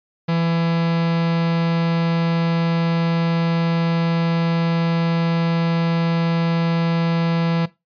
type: tone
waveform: 45% pulse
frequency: 166.9 Hz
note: E3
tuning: 22 cents sharp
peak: -17 dBFS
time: 0.28-7.66 s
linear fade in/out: 10 ms
effects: noise-tail reverb RT60 0.2 s tail -17 dB re dry + resampled to 11025 Hz